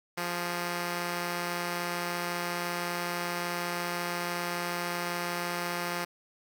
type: tone pair together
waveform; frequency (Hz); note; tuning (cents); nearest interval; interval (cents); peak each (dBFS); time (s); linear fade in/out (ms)
5% pulse; 174.61 / 415.3; F3 / G#4; 0 / 0; octave + minor third; 1500; -20 / -29; 0.17-6.05; 10
effects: none